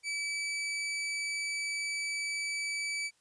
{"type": "tone", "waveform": "sawtooth", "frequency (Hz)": 2301, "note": "D7", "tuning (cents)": -36, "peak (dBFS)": -29, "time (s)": [0.03, 3.11], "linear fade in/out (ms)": 50, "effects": ["white hiss -70 dBFS RMS until 3.2 s", "resampled to 22050 Hz"]}